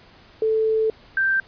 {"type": "tone pair in turn", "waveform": "sine", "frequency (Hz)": [440, 1568], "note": ["A4", "G6"], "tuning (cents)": [0, 0], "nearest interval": "octave + minor seventh", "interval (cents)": 2200, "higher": "second", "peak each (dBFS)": -17, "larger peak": "neither", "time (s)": [[0.42, 0.9], [1.17, 1.4]], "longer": "first", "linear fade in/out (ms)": 2, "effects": ["pink hiss -50 dBFS RMS until 1.47 s", "resampled to 11025 Hz"]}